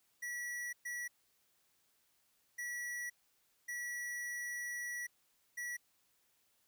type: tone bursts at uneven times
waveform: square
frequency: 1939 Hz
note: B6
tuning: 32 cents flat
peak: -40 dBFS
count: 5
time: 0.22-0.73 / 0.85-1.08 / 2.58-3.1 / 3.68-5.07 / 5.57-5.77 s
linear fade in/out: 10 ms
effects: white hiss -75 dBFS RMS until 6.67 s